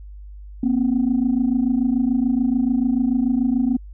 sine tone pair together, 237.9 / 264.8 Hz, A#3 / C4, +35 / +21 cents, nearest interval major second, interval 186 cents, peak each -18 dBFS, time 0.63-3.77 s, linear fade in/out 5 ms, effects tanh soft clip ceiling -11 dBFS + added 50 Hz sine -35 dBFS peak until 3.93 s

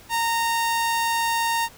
sawtooth tone, 923 Hz, A#5, 17 cents flat, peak -17 dBFS, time 0.09-1.69 s, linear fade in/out 50 ms, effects pink hiss -48 dBFS RMS until 1.77 s

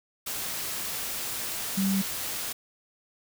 sine tone in noise, 194 Hz, G3, 18 cents flat, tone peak -23 dBFS, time 1.77-2.02 s, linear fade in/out 10 ms, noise white, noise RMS -33 dBFS, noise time 0.26-2.53 s, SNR +7 dB, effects none

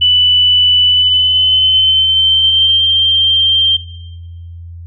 sine tone with pitch glide, 2981 to 3158 Hz, F#7 to G7, +12 to +12 cents, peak -7 dBFS, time 0.01-3.77 s, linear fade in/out 10 ms, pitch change +100 cents, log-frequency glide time 0.87-2.83 s, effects noise-tail reverb RT60 1.0 s tail -17 dB re dry + added 85 Hz sine -27 dBFS peak until 4.86 s

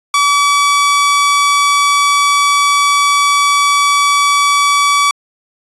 sawtooth tone, 1145 Hz, D6, 44 cents flat, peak -5 dBFS, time 0.14-5.11 s, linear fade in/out 2 ms, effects resampled to 24000 Hz

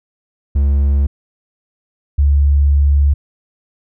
triangle / sine tone pair in turn, 70 / 71.22 Hz, C#2 / C#2, +18 / +47 cents, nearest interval unison, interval 29 cents, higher second, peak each -8 dBFS, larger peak neither, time 0.55-1.07 / 2.18-3.14 s, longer second, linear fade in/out 10 ms, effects none

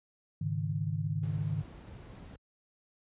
sine chord, Ab suspended fourth, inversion none, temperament equal, 103.83 / 138.59 / 155.56 Hz, Ab2 / Db3 / Eb3, 0 / 0 / 0 cents, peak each -34 / -36 / -33 dBFS, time 0.41-1.62 s, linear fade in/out 5 ms
brown noise, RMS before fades -46 dBFS, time 1.23-2.36 s, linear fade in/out 2 ms
effects high-pass 60 Hz 12 dB/octave + resampled to 8000 Hz

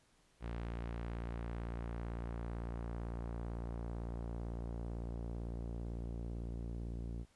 sawtooth tone with low-pass filter sweep, 57.9 Hz, A#1, 11 cents flat, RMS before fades -42 dBFS, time 0.4-7.26 s, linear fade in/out 50 ms, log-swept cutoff 2800 to 350 Hz, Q 0.79, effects pink hiss -71 dBFS RMS until 7.35 s + resampled to 24000 Hz

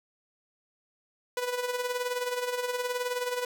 sawtooth tone with tremolo, 493.9 Hz, B4, in tune, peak -23 dBFS, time 1.37-3.45 s, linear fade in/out 2 ms, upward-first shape sine, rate 19 Hz, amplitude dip 60%, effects none

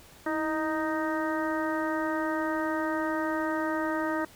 harmonic tone with a mistuned harmonic, 311.1 Hz, D#4, in tune, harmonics 1 / 2 / 3 / 4 / 5 / 6, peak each -30 / -33 / -35 / -36 / -37 / -38 dBFS, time 0.26-4.25 s, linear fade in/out 5 ms, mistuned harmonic 1, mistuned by +51 cents, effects pink hiss -53 dBFS RMS until 4.35 s

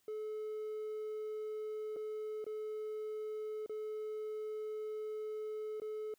triangle tone with dropouts, 430 Hz, A4, 40 cents flat, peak -36 dBFS, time 0.08-6.14 s, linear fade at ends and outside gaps 2 ms, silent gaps 1.962-1.966 / 2.443-2.465 / 3.662-3.695 / 5.8-5.818 s, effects tanh soft clip ceiling -32 dBFS + white hiss -75 dBFS RMS until 6.18 s

